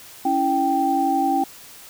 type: tone cluster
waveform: sine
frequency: 278.9 / 330.2 / 782 Hz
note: C#4 / E4 / G5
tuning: +11 / +3 / -4 cents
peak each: -23 / -25 / -19 dBFS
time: 0.25-1.44 s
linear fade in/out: 5 ms
effects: white hiss -43 dBFS RMS until 1.89 s